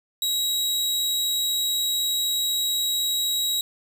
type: tone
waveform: sawtooth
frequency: 3841 Hz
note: B7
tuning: 49 cents flat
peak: -19 dBFS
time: 0.22-3.61 s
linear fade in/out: 2 ms
effects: 8-bit